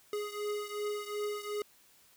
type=beating tone pair; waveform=square; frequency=415.3 / 418 Hz; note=G#4 / G#4; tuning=0 / +11 cents; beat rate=2.7 Hz; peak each=-37 / -40 dBFS; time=0.13-1.62 s; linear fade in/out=2 ms; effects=white hiss -63 dBFS RMS until 2.16 s